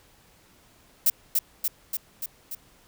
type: noise with echo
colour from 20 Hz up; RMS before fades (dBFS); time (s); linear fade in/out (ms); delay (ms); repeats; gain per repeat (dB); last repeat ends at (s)
violet; -19; 1.06-1.1; 5; 290; 5; -3; 2.55
effects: pink hiss -58 dBFS RMS until 2.87 s